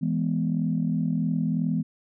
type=chord; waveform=sine; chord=E major; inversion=none; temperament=equal; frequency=164.81 / 207.7 / 246.9 Hz; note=E3 / G#3 / B3; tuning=0 / 0 / 0 cents; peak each=-25 / -28 / -27 dBFS; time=0.01-1.83 s; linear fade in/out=20 ms; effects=tanh soft clip ceiling -13 dBFS